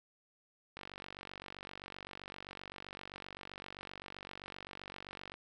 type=click train; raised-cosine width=0.3 ms; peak=-29 dBFS; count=219; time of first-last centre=0.77-5.34 s; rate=47.7 Hz; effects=none